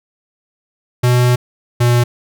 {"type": "tone pair in turn", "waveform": "square", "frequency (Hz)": [123.47, 120.93], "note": ["B2", "B2"], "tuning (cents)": [0, -36], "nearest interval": "unison", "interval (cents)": 36, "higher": "first", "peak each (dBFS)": -10, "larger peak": "neither", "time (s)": [[1.03, 1.36], [1.8, 2.04]], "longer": "first", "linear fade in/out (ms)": 10, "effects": []}